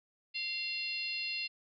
harmonic tone with a mistuned harmonic, 702 Hz, F5, 9 cents sharp, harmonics 3 / 4 / 5 / 6 / 7, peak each -47 / -37 / -49 / -39 / -44 dBFS, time 0.34-1.48 s, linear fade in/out 20 ms, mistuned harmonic 4, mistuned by -39 cents, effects none

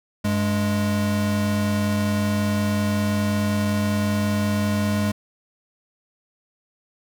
square tone pair together, 97.57 / 207.3 Hz, G2 / G#3, -8 / -3 cents, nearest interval octave + minor second, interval 1305 cents, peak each -25 / -22 dBFS, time 0.24-5.12 s, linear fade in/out 10 ms, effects none

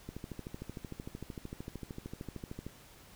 click train, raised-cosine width 3 ms, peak -28 dBFS, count 35, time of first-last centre 0.09-2.666 s, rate 13.2 Hz, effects pink hiss -57 dBFS RMS until 3.15 s

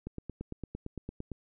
click train, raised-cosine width 3 ms, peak -25 dBFS, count 12, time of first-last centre 0.07-1.317 s, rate 8.82 Hz, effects none

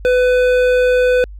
sine tone with hard clipping, 500 Hz, B4, 21 cents sharp, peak -12 dBFS, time 0.05-1.24 s, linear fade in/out 0 ms, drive 11 dB, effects added 50 Hz sine -30 dBFS peak until 1.39 s

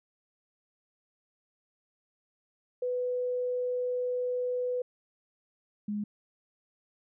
sine tone pair in turn, 496.9 / 207.9 Hz, B4 / G#3, +11 / +2 cents, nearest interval octave + minor third, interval 1509 cents, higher first, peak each -28 / -30 dBFS, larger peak first, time 2.82-4.82 / 5.88-6.04 s, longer first, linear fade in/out 5 ms, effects none

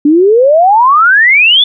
sine exponential sweep, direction up, 283.7 to 3539 Hz, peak -3 dBFS, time 0.05-1.64 s, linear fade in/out 5 ms, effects none

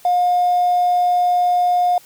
triangle tone with hard clipping, 714 Hz, F5, 38 cents sharp, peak -13 dBFS, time 0.05-1.98 s, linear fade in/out 2 ms, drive 3 dB, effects white hiss -47 dBFS RMS until 2.05 s

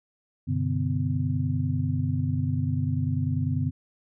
sine tone cluster, 96.9 / 126.9 / 147.2 / 252.2 Hz, G2 / B2 / D3 / B3, -20 / +47 / +4 / +36 cents, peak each -28 / -29 / -28 / -31 dBFS, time 0.47-3.71 s, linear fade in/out 20 ms, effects none

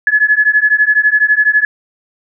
sine beating tone pair, 1700 / 1712 Hz, G#6 / A6, +40 / -48 cents, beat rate 12 Hz, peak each -11 dBFS, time 0.07-1.65 s, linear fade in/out 2 ms, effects none

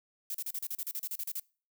violet noise bursts, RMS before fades -36 dBFS, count 14, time 0.3-1.398 s, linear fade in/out 2 ms, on 45 ms, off 36 ms, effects noise-tail reverb RT60 0.4 s tail -25 dB re dry

